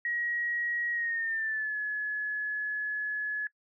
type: tone with pitch glide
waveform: sine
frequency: 1900 to 1702.5 Hz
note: A#6 to G#6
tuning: +33 to +42 cents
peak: -29 dBFS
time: 0.05-3.47 s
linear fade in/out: 2 ms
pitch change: -191 cents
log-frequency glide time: 0.92-1.77 s
effects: noise-tail reverb RT60 0.1 s tail -23 dB re dry